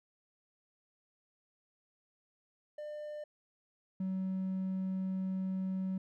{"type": "tone pair in turn", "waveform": "triangle", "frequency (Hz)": [599, 188.67], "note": ["D5", "F#3"], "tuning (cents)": [34, 34], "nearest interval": "octave + minor sixth", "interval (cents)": 2000, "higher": "first", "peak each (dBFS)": [-38, -30], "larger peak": "second", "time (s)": [[2.78, 3.24], [4, 5.98]], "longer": "second", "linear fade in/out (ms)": 5, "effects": ["tanh soft clip ceiling -27 dBFS"]}